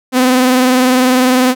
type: tone with vibrato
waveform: sawtooth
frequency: 254.4 Hz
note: C4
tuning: 48 cents flat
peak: -4 dBFS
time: 0.12-1.55 s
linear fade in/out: 50 ms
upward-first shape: triangle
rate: 20 Hz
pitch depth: 53 cents each way
effects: none